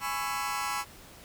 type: chord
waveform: sawtooth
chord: C# minor seventh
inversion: second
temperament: just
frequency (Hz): 831.5 / 997.9 / 1108.7 / 1330.5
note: G#5 / B5 / C#6 / E6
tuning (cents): +2 / +18 / 0 / +16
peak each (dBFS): -32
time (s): 0-0.85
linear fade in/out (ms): 50
effects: pink hiss -51 dBFS RMS until 1.24 s